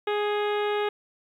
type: harmonic tone with a mistuned harmonic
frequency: 415.3 Hz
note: G#4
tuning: in tune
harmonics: 1 / 2 / 3 / 4 / 5 / 6 / 7 / 8 / 9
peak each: -25 / -31 / -35 / -37 / -39 / -41 / -42 / -43 / -44 dBFS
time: 0.07-0.89 s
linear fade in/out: 5 ms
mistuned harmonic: 5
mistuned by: +27 cents
effects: 10-bit